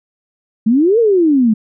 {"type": "exponential two-way sweep", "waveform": "sine", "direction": "up then down", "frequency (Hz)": [209.1, 480, 209.1], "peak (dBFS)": -8, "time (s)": [0.66, 1.54], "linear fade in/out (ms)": 10, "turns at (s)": 0.99, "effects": []}